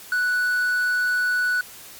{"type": "tone", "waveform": "triangle", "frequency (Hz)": 1480, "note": "F#6", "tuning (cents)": 0, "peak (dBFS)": -17, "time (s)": [0.12, 1.61], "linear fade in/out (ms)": 2, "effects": ["white hiss -42 dBFS RMS until 1.99 s", "MP3 96 kbps"]}